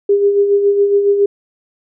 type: tone with tremolo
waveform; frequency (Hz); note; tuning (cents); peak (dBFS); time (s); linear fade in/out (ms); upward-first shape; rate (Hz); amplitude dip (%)
sine; 403.3; G4; +49; -7; 0.09-1.26; 5; sine; 7.2; 50
effects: none